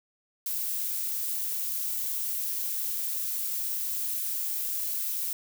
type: noise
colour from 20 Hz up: violet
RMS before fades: -31 dBFS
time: 0.46-5.33 s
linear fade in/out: 2 ms
effects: none